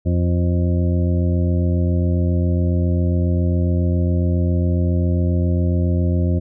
harmonic tone with a mistuned harmonic, 87.31 Hz, F2, in tune, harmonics 1 / 2 / 3 / 4 / 6 / 7, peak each -16 / -22 / -26 / -28 / -32 / -33 dBFS, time 0.05-6.4 s, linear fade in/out 20 ms, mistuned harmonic 7, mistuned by +19 cents, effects none

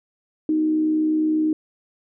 sine tone with frequency modulation, 311.1 Hz, D#4, in tune, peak -17 dBFS, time 0.49-1.53 s, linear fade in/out 2 ms, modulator 68.4 Hz, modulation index 0.26, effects none

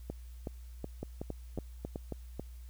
two click trains, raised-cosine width 2 ms, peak -24 / -24 dBFS, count 6 / 6, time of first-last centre 1.03-2.396 / 0.1-1.959 s, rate 3.66 / 2.69 Hz, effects added 60 Hz sine -45 dBFS peak until 2.69 s + white hiss -65 dBFS RMS until 2.69 s

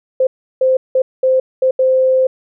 sine tone bursts at uneven times, 520 Hz, C5, 11 cents flat, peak -9 dBFS, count 6, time 0.2-0.27 / 0.61-0.77 / 0.95-1.02 / 1.23-1.4 / 1.62-1.71 / 1.79-2.27 s, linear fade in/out 5 ms, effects none

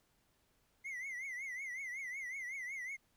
triangle tone with vibrato, 2071 Hz, C7, 18 cents flat, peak -39 dBFS, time 0.84-2.97 s, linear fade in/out 20 ms, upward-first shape triangle, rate 5.4 Hz, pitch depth 140 cents each way, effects pink hiss -75 dBFS RMS until 3.16 s

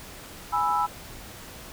sine chord, E major, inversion first, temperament equal, 830.6 / 987.8 / 1318.5 Hz, G#5 / B5 / E6, 0 / 0 / 0 cents, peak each -26 dBFS, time 0.52-0.87 s, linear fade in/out 20 ms, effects pink hiss -43 dBFS RMS until 1.72 s

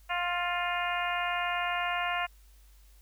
harmonic tone with a mistuned harmonic, 352.3 Hz, F4, 15 cents sharp, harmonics 2 / 3 / 4 / 5 / 6 / 7 / 8, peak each -33 / -35 / -36 / -37 / -38 / -38 / -39 dBFS, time 0.09-2.27 s, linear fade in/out 20 ms, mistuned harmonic 4, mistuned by -17 cents, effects added 50 Hz sine -54 dBFS peak until 3.01 s + white hiss -65 dBFS RMS until 3.01 s

